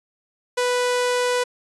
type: tone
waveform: sawtooth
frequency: 493.9 Hz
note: B4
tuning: in tune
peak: -15 dBFS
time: 0.57-1.44 s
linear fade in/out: 10 ms
effects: resampled to 24000 Hz